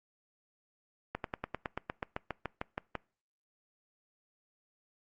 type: slowing click train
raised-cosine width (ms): 0.5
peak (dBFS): -19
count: 15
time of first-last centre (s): 1.15-2.953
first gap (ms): 92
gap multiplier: 1.05
effects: noise-tail reverb RT60 0.4 s tail -24 dB re dry + Opus 48 kbps